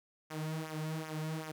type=tone with flanger; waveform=sawtooth; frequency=157 Hz; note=D#3; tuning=16 cents sharp; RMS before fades=-39 dBFS; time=0.3-1.52 s; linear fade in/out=10 ms; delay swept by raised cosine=0.23 to 3.93 ms; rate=2.6 Hz; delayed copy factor=-0.75; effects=none